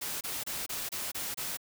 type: noise bursts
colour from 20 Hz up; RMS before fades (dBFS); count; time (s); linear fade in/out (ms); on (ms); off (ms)
white; -36; 7; 0.01-1.572; 10; 200; 27
effects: none